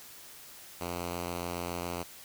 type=tone; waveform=5% pulse; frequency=87.2 Hz; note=F2; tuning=2 cents flat; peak=-23 dBFS; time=0.8-2.04 s; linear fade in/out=20 ms; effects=white hiss -50 dBFS RMS until 2.24 s